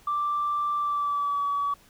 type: tone with pitch glide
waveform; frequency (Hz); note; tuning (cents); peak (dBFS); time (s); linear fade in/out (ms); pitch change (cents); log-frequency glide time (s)
sine; 1174.7 to 1139.3; D6 to C#6; 0 to +47; -23; 0.07-1.74; 5; -53; 0.76-1.44
effects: tanh soft clip ceiling -19 dBFS + pink hiss -57 dBFS RMS until 1.89 s